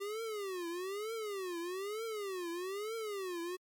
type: tone with vibrato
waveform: square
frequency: 392 Hz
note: G4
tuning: in tune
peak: -38 dBFS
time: 0-3.57 s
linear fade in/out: 20 ms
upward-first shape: triangle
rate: 1.1 Hz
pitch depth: 280 cents each way
effects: MP3 96 kbps